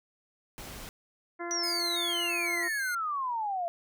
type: noise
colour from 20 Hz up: pink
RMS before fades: -43 dBFS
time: 0.58-0.89 s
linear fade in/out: 0 ms
type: harmonic tone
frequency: 344.6 Hz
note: F4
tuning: 23 cents flat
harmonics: 1 / 2 / 3 / 4 / 5 / 6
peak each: -37 / -40 / -42 / -43 / -44 / -45 dBFS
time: 1.39-2.69 s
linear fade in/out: 20 ms
type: exponential sweep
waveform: sine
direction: down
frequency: 5920 to 670 Hz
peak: -29 dBFS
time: 1.51-3.68 s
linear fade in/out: 0 ms
type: tone with vibrato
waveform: 10% pulse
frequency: 2150 Hz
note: C7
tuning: 47 cents sharp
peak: -28 dBFS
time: 1.63-2.95 s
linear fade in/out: 5 ms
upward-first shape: square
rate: 3 Hz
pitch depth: 41 cents each way
effects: none